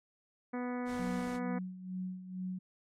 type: harmonic tone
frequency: 246.9 Hz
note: B3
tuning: in tune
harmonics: 1 / 2 / 3 / 4 / 5 / 6 / 7 / 8 / 9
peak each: -36 / -42 / -46 / -48 / -50 / -52 / -53 / -54 / -55 dBFS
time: 0.53-1.59 s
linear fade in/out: 10 ms
type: low-pass noise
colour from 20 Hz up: pink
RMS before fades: -50 dBFS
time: 0.85-1.4 s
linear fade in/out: 50 ms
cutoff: 9900 Hz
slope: 24 dB/octave
type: tone with tremolo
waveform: sine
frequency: 184.6 Hz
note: F#3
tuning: 4 cents flat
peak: -35 dBFS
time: 0.99-2.59 s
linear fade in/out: 10 ms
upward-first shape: sine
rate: 2.2 Hz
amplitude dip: 70%
effects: none